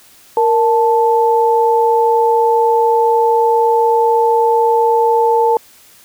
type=tone pair together; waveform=sine; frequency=465.1 / 878 Hz; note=A#4 / A5; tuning=-4 / -4 cents; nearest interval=major seventh; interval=1100 cents; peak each=-12 dBFS; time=0.37-5.57 s; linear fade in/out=2 ms; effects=white hiss -45 dBFS RMS until 6.04 s